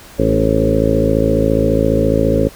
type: harmonic tone with a mistuned harmonic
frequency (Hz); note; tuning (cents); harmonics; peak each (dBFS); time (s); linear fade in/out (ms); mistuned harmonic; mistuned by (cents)
54.6; A1; -13; 1 / 2 / 3 / 4 / 5 / 6 / 7 / 8 / 9 / 10; -20 / -20 / -21 / -21 / -19 / -23 / -24 / -19 / -21 / -18; 0.18-2.49; 20; 5; +19
effects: pink hiss -39 dBFS RMS until 2.55 s